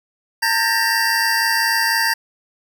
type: tone cluster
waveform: square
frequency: 908 / 1592 / 1789 / 1893 / 4710 Hz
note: A#5 / G6 / A6 / A#6 / D8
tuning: -46 / +26 / +28 / +26 / +4 cents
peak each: -23 dBFS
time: 0.42-2.14 s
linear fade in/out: 10 ms
effects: none